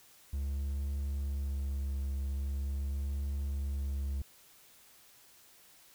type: tone with vibrato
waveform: triangle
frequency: 69.3 Hz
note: C#2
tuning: in tune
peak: -30 dBFS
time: 0.33-4.22 s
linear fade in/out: 5 ms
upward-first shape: triangle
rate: 0.42 Hz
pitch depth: 24 cents each way
effects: white hiss -60 dBFS RMS until 5.94 s